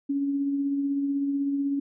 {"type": "tone with tremolo", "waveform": "sine", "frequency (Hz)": 280, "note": "C#4", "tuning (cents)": 18, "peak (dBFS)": -22, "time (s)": [0.09, 1.8], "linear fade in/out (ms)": 10, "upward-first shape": "triangle", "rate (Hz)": 16, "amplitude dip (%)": 35, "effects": []}